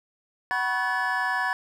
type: tone cluster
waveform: triangle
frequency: 749 / 979 / 1100 / 1503 / 1723 Hz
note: F#5 / B5 / C#6 / F#6 / A6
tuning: +21 / -15 / -14 / +27 / -37 cents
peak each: -29 / -28 / -32 / -32 / -25 dBFS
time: 0.51-1.53 s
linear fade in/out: 0 ms
effects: none